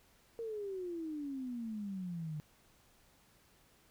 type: exponential sweep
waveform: sine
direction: down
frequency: 466.2 to 148.5 Hz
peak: -38 dBFS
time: 0.39-2.4 s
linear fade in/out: 0 ms
effects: pink hiss -67 dBFS RMS until 3.9 s